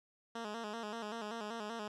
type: tone with vibrato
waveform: 10% pulse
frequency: 220 Hz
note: A3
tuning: in tune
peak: -32 dBFS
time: 0.35-1.88 s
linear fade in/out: 5 ms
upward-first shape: square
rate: 5.2 Hz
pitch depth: 83 cents each way
effects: low-pass 6000 Hz 12 dB/octave